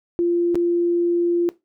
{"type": "tone with dropouts", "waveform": "sine", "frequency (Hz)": 345.6, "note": "F4", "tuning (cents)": -18, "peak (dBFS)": -16, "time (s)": [0.19, 1.49], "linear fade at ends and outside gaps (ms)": 0, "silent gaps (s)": [0.546, 0.555], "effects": ["noise-tail reverb RT60 0.2 s tail -18 dB re dry"]}